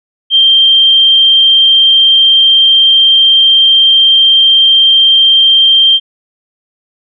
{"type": "tone", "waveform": "sine", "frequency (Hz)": 3164, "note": "G7", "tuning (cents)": 15, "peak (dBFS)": -3, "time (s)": [0.3, 6], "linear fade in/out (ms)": 50, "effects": []}